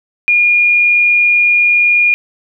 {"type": "tone", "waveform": "sine", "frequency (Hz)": 2427, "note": "D#7", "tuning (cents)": -44, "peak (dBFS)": -7, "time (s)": [0.28, 2.14], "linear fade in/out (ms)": 0, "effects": []}